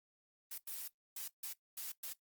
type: noise bursts at uneven times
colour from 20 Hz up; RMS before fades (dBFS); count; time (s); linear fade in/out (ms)
blue; -44; 6; 0.51-0.58 / 0.67-0.88 / 1.16-1.28 / 1.43-1.53 / 1.77-1.92 / 2.03-2.13; 5
effects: noise-tail reverb RT60 0.1 s tail -17 dB re dry + Opus 24 kbps